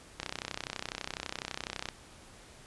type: click train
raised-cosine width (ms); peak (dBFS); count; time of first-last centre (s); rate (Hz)
0.2; -17; 55; 0.2-1.887; 32
effects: pink hiss -54 dBFS RMS until 2.66 s + resampled to 24000 Hz

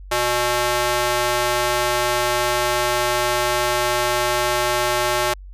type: tone with high-pass filter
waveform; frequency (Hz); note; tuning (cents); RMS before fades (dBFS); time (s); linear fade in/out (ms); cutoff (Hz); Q
square; 121.7; B2; -25; -20; 0.11-5.34; 10; 610; 0.89
effects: added 47 Hz sine -35 dBFS peak until 5.53 s + resampled to 32000 Hz

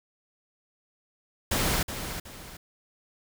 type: noise with echo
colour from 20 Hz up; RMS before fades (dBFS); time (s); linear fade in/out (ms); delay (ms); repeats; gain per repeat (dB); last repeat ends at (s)
pink; -26; 1.51-1.83; 5; 370; 2; -9; 2.57
effects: none

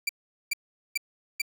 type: tone bursts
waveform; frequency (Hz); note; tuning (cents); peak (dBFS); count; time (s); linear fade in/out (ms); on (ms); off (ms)
sawtooth; 2346; D7; -2; -21; 4; 0.07-1.418; 5; 22; 420
effects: none

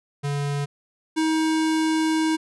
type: tone pair in turn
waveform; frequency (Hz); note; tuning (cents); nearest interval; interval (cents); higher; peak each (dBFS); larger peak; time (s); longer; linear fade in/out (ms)
square; 143 / 317.1; D3 / D#4; -46 / +33; octave + major second; 1379; second; -24 / -20; second; 0.23-0.66 / 1.16-2.37; second; 20
effects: resampled to 24000 Hz

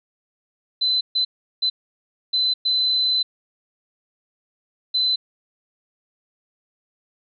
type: tone bursts at uneven times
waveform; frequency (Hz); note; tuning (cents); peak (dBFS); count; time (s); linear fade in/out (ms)
sine; 4034; B7; +36; -17; 6; 0.81-1.01 / 1.15-1.25 / 1.62-1.7 / 2.33-2.54 / 2.65-3.23 / 4.94-5.16; 10
effects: none

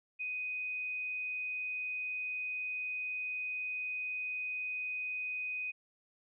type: tone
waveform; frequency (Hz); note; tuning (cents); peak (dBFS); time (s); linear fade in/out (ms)
sine; 2498; D#7; +6; -35; 0.19-5.72; 20
effects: none

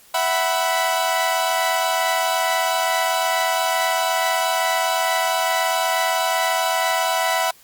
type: chord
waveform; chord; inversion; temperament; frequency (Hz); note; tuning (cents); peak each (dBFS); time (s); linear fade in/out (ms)
sawtooth; E suspended second; none; equal with one note detuned; 659.3 / 747.3 / 987.8; E5 / F#5 / B5; 0 / +17 / 0; -19; 0.14-7.51; 5
effects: white hiss -50 dBFS RMS until 7.63 s + Opus 48 kbps

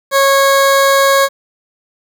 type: tone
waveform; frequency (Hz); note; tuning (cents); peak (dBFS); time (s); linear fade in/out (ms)
20% pulse; 549; C#5; -17; -3; 0.11-1.29; 50
effects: 7-bit

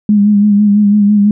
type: tone with vibrato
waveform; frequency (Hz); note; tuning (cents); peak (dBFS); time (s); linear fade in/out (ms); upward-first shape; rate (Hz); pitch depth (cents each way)
sine; 206.1; G#3; -13; -5; 0.09-1.31; 2; sine; 6; 39
effects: none

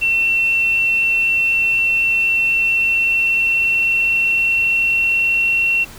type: tone with pitch glide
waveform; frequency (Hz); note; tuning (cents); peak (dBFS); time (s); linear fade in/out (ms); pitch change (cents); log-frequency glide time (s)
sine; 2702 to 2722; E7 to F7; +42 to -45; -13; 0.01-5.85; 20; +13; 2.51-5.5
effects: added 50 Hz sine -46 dBFS peak until 5.98 s + pink hiss -38 dBFS RMS until 5.98 s

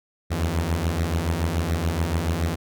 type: beating tone pair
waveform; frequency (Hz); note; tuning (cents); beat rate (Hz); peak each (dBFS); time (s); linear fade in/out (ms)
sawtooth; 78.4 / 85.4; D#2 / F2; +14 / -38; 7; -22 / -20; 0.3-2.56; 20
effects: none

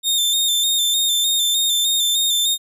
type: tone with vibrato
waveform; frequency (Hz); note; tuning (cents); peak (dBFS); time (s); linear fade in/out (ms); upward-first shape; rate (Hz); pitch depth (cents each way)
sawtooth; 3622; A7; +49; -13; 0.03-2.58; 50; square; 3.3; 32
effects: none

